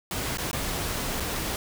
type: noise with dropouts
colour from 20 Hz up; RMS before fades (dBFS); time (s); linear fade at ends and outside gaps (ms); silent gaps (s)
pink; -30; 0.11-1.56; 1; 0.373-0.383 / 0.513-0.53 / 1.2-1.204
effects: none